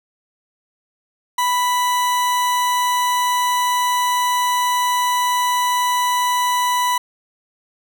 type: tone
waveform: 40% pulse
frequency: 987.8 Hz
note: B5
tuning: in tune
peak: -15 dBFS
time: 1.38-6.98 s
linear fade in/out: 5 ms
effects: none